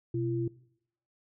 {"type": "tone pair together", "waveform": "sine", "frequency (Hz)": [124.88, 340], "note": ["B2", "F4"], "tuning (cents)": [20, -46], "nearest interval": "octave + perfect fourth", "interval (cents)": 1734, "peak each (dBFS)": [-31, -31], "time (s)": [0.14, 0.48], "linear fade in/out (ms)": 5, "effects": ["noise-tail reverb RT60 0.7 s tail -20 dB re dry"]}